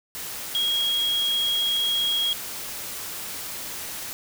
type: tone in noise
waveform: sine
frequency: 3285 Hz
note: G#7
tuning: 20 cents flat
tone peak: -21 dBFS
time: 0.55-2.33 s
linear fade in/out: 0 ms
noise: white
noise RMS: -34 dBFS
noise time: 0.15-4.13 s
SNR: +10 dB
effects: none